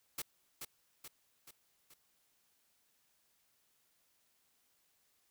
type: noise with echo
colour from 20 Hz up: white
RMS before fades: -40 dBFS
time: 0.18-0.22 s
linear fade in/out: 5 ms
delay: 430 ms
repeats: 4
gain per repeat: -5 dB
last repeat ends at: 1.94 s
effects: white hiss -75 dBFS RMS until 5.3 s